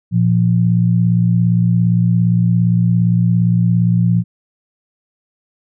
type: tone pair together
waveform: sine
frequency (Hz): 116.54 / 173.96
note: A#2 / F3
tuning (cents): 0 / -6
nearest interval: perfect fifth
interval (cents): 694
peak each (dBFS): -13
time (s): 0.11-4.24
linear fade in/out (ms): 50
effects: none